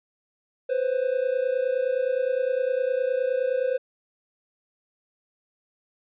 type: tone pair together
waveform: triangle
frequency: 500.3 / 530 Hz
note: B4 / C5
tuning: +22 / +22 cents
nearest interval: minor second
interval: 100 cents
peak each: -23 dBFS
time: 0.69-3.78 s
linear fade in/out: 10 ms
effects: resampled to 8000 Hz